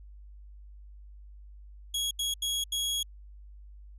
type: tone bursts at uneven times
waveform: sawtooth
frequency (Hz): 3322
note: G#7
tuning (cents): 0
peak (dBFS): -25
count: 4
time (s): 1.94-2.11 / 2.19-2.34 / 2.42-2.64 / 2.72-3.03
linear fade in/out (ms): 5
effects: added 50 Hz sine -46 dBFS peak until 3.98 s + resampled to 32000 Hz